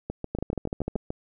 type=two click trains; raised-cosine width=2 ms; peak=-17 / -15 dBFS; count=8 / 9; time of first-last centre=0.1-1.104 / 0.35-0.956 s; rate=6.97 / 13.2 Hz; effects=none